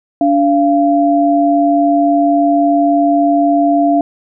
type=tone pair together; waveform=sine; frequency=289 / 687.4 Hz; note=D4 / F5; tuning=-28 / -28 cents; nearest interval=octave + minor third; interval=1500 cents; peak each=-11 dBFS; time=0.21-4.01 s; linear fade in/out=2 ms; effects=none